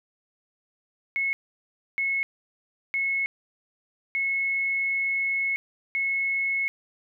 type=tone bursts at uneven times; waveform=sine; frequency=2186 Hz; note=C#7; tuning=25 cents flat; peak=-23 dBFS; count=5; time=1.16-1.33 / 1.98-2.23 / 2.94-3.26 / 4.15-5.56 / 5.95-6.68 s; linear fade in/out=0 ms; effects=none